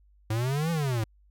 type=exponential two-way sweep; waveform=square; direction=up then down; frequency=106.2 to 170.9 to 106.2 Hz; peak=-26 dBFS; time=0.3-1.04 s; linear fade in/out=5 ms; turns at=0.71 s; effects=added 50 Hz sine -57 dBFS peak until 1.3 s